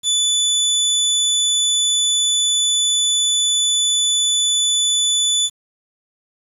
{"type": "tone", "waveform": "25% pulse", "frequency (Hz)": 3483, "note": "A7", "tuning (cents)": -18, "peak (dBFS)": -11, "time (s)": [0.03, 5.5], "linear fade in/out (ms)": 50, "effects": ["resampled to 32000 Hz", "7-bit"]}